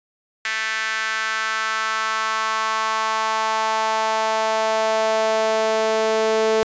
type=tone with high-pass filter sweep; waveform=sawtooth; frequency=220 Hz; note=A3; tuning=in tune; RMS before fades=-21 dBFS; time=0.45-6.63 s; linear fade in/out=0 ms; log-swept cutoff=1800 to 470 Hz; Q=3; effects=resampled to 16000 Hz